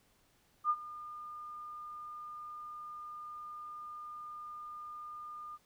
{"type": "tone with ADSR envelope", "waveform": "sine", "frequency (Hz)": 1211, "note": "D#6", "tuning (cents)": -47, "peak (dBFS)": -25, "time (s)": [0.64, 5.58], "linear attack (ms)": 58, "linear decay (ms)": 54, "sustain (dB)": -18, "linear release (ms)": 35, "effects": ["pink hiss -70 dBFS RMS until 5.65 s"]}